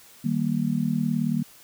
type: chord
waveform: sine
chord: Eb major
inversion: none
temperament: just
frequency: 155.56 / 194.45 / 233.3 Hz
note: Eb3 / G3 / Bb3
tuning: 0 / -14 / +2 cents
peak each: -27 / -27 / -25 dBFS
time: 0.24-1.43 s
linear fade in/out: 10 ms
effects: white hiss -51 dBFS RMS until 1.63 s